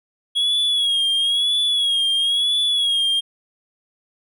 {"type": "tone with vibrato", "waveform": "triangle", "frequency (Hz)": 3322, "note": "G#7", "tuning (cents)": 0, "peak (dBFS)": -15, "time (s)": [0.35, 3.21], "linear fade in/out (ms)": 20, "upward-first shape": "sine", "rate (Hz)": 1, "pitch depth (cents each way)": 65, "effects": []}